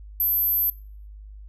sine tone, 12280 Hz, G9, 37 cents flat, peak -19 dBFS, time 0.2-0.7 s, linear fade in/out 2 ms, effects noise-tail reverb RT60 0.5 s tail -22 dB re dry + added 51 Hz sine -39 dBFS peak until 1.48 s

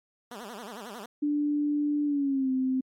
10% pulse tone with vibrato, 220 Hz, A3, in tune, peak -31 dBFS, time 0.31-1.06 s, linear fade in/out 5 ms, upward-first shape sine, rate 11 Hz, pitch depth 210 cents each way
sine tone with pitch glide, 293.7 to 260.1 Hz, D4 to C4, 0 to -10 cents, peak -24 dBFS, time 1.22-2.81 s, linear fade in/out 10 ms, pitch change -210 cents, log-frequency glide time 2.05-2.51 s
effects AAC 64 kbps

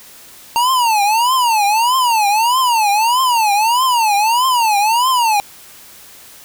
square tone with vibrato, 918 Hz, A#5, 27 cents flat, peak -12 dBFS, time 0.56-5.4 s, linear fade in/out 0 ms, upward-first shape triangle, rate 1.6 Hz, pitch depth 250 cents each way, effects white hiss -40 dBFS RMS until 6.44 s

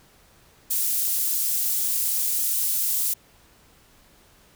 pink high-pass noise, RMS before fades -24 dBFS, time 0.7-3.14 s, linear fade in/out 10 ms, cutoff 11000 Hz, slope 12 dB/octave, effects pink hiss -56 dBFS RMS until 4.55 s

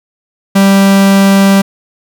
45% pulse tone, 196 Hz, G3, in tune, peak -4 dBFS, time 0.55-1.62 s, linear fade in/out 10 ms, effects none

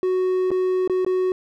triangle tone with dropouts, 370 Hz, F#4, in tune, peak -16 dBFS, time 0.03-1.32 s, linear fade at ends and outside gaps 1 ms, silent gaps 0.506-0.515 / 0.876-0.897 / 1.048-1.064 s, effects none

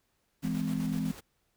pink noise with tremolo, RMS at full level -45 dBFS, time 0.42-1.21 s, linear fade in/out 20 ms, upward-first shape square, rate 7.9 Hz, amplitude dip 40%
sine chord, E augmented, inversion none, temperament equal with one note detuned, 164.81 / 207.7 / 256.5 Hz, E3 / G#3 / B#3, 0 / 0 / -34 cents, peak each -33 dBFS, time 0.43-1.12 s, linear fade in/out 10 ms
effects pink hiss -75 dBFS RMS until 1.56 s

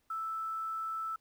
sine tone with quantisation, 1318.5 Hz, E6, in tune, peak -34 dBFS, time 0.1-1.16 s, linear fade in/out 5 ms, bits 10, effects pink hiss -75 dBFS RMS until 1.2 s

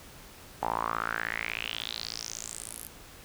sawtooth tone with band-pass filter sweep, 56.3 Hz, A1, 40 cents sharp, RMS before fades -35 dBFS, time 0.62-2.88 s, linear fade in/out 5 ms, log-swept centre 830 to 12000 Hz, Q 5.7, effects pink hiss -50 dBFS RMS until 3.24 s

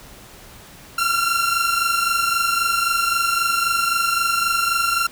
sawtooth tone pair together, 1362 / 1385.8 Hz, F6 / F6, -44 / -14 cents, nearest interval unison, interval 30 cents, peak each -16 / -18 dBFS, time 0.98-5.07 s, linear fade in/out 5 ms, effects pink hiss -43 dBFS RMS until 5.11 s

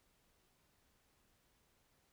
silence, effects pink hiss -75 dBFS RMS until 2.12 s

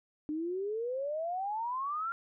sine exponential sweep, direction up, 296.7 to 1396.9 Hz, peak -32 dBFS, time 0.29-2.12 s, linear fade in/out 0 ms, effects none

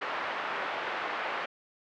pink band-pass noise, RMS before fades -34 dBFS, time 0.01-1.46 s, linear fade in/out 10 ms, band 740 to 2100 Hz, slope 12 dB/octave, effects low-pass 4000 Hz 12 dB/octave

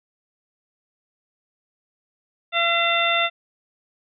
harmonic tone with a mistuned harmonic, 680 Hz, F5, 46 cents flat, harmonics 1 / 2 / 3 / 4 / 5, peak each -24 / -24 / -24 / -24 / -24 dBFS, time 2.52-3.3 s, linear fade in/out 50 ms, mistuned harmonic 5, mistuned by +83 cents, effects none

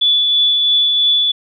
sine tone with tremolo, 3452 Hz, A7, 34 cents flat, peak -9 dBFS, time 0.01-1.32 s, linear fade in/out 10 ms, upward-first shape triangle, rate 3 Hz, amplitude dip 30%, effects none

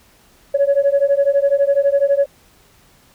sine beating tone pair, 554.4 / 566.4 Hz, C#5 / C#5, 0 / +37 cents, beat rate 12 Hz, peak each -14 / -14 dBFS, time 0.54-2.26 s, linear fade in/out 10 ms, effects tanh soft clip ceiling -7 dBFS + pink hiss -52 dBFS RMS until 3.14 s

